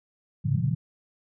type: band-pass noise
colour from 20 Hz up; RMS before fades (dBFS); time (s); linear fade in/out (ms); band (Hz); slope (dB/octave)
pink; -25; 0.44-0.75; 10; 110 to 170; 48
effects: none